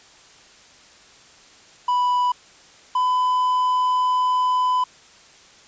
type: tone pair in turn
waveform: triangle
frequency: 987.8 / 1004.5 Hz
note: B5 / B5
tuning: 0 / +29 cents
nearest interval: unison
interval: 29 cents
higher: second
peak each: -15 dBFS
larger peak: neither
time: 1.88-2.32 / 2.95-4.84 s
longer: second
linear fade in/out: 5 ms
effects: white hiss -49 dBFS RMS until 5.67 s + resampled to 16000 Hz

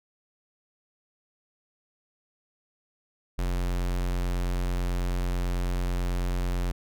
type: tone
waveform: square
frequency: 44.57 Hz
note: F1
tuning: 36 cents sharp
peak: -26 dBFS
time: 3.38-6.72 s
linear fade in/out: 10 ms
effects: none

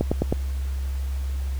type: click train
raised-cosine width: 2 ms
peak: -7 dBFS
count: 4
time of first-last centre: 0.01-0.325 s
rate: 9.51 Hz
effects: added 67 Hz sine -24 dBFS peak until 1.59 s + pink hiss -46 dBFS RMS until 1.59 s

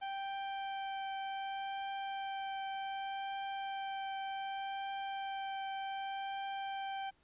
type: tone with vibrato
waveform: 40% pulse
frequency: 782 Hz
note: G5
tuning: 4 cents flat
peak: -37 dBFS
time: 0.01-7.11 s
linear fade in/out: 20 ms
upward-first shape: triangle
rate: 0.66 Hz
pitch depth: 9 cents each way
effects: pink hiss -72 dBFS RMS until 7.23 s + resampled to 8000 Hz

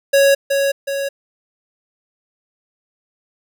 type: tone with echo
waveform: square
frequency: 554.4 Hz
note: C#5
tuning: in tune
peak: -10 dBFS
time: 0.13-0.35 s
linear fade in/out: 10 ms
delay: 370 ms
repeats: 2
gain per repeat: -5 dB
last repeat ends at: 1.09 s
effects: none

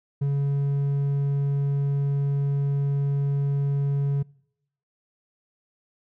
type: tone with hard clipping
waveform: sine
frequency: 140.6 Hz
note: C#3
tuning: 25 cents sharp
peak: -22 dBFS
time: 0.21-4.23 s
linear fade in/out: 10 ms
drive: 3 dB
effects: noise-tail reverb RT60 0.8 s tail -25 dB re dry

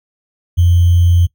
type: tone with sample-and-hold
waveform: sine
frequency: 87 Hz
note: F2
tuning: 6 cents flat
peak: -7 dBFS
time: 0.57-1.27 s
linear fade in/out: 20 ms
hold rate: 3150 Hz
effects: noise-tail reverb RT60 0.1 s tail -20 dB re dry

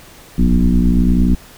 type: tone with frequency modulation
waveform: sine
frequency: 117.1 Hz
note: A#2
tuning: 8 cents sharp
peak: -9 dBFS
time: 0.38-1.35 s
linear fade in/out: 5 ms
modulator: 60.8 Hz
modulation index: 2.5
effects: pink hiss -41 dBFS RMS until 1.57 s

